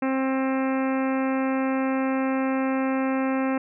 harmonic tone, 265 Hz, C4, 22 cents sharp, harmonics 1 / 2 / 3 / 4 / 5 / 6 / 7 / 8 / 9 / 10, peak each -23 / -29 / -33 / -35 / -37 / -39 / -40 / -41 / -42 / -43 dBFS, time 0.02-3.58 s, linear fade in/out 5 ms, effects none

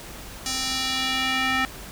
square tone with band-pass filter sweep, 261.6 Hz, C4, in tune, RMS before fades -25 dBFS, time 0.46-1.65 s, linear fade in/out 0 ms, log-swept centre 6000 to 1900 Hz, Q 1.5, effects added 50 Hz sine -46 dBFS peak until 1.91 s + pink hiss -40 dBFS RMS until 1.91 s

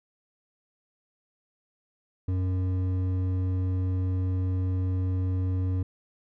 triangle tone with hard clipping, 92.5 Hz, F#2, in tune, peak -26 dBFS, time 2.28-5.83 s, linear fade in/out 5 ms, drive 12 dB, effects none

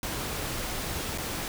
pink noise with dropouts, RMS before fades -33 dBFS, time 0.03-1.48 s, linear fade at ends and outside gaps 1 ms, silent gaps 1.177-1.183 s, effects none

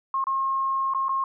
sine tone with dropouts, 1075 Hz, C6, 47 cents sharp, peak -22 dBFS, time 0.14-1.24 s, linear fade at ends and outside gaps 2 ms, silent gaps 0.241-0.269 / 0.937-0.947 / 1.084-1.092 s, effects none

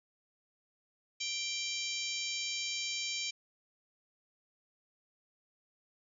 harmonic tone with a mistuned harmonic, 784 Hz, G5, in tune, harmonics 3 / 4 / 5 / 6 / 7 / 8 / 9, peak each -40 / -41 / -42 / -43 / -43 / -44 / -45 dBFS, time 1.2-3.31 s, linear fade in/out 10 ms, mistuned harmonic 8, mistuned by +32 cents, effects none

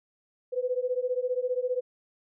sine beating tone pair, 493.9 / 508.9 Hz, B4 / C5, 0 / -48 cents, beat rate 15 Hz, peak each -29 dBFS, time 0.52-1.81 s, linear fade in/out 20 ms, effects none

